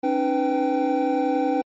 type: tone cluster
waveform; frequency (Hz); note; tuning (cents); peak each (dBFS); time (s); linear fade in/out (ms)
triangle; 273.8 / 304.5 / 498.9 / 779; C#4 / D#4 / B4 / G5; -21 / -37 / +17 / -11; -23; 0.03-1.62; 10
effects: MP3 32 kbps